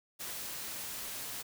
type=noise; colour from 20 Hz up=white; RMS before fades=-41 dBFS; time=0.19-1.43 s; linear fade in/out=20 ms; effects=none